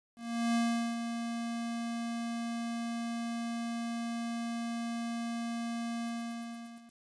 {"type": "tone with ADSR envelope", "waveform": "square", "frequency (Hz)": 233.1, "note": "A#3", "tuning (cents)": 0, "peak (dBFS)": -27, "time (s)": [0.16, 6.95], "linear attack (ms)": 390, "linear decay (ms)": 410, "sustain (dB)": -8, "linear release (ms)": 890, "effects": ["resampled to 22050 Hz", "10-bit"]}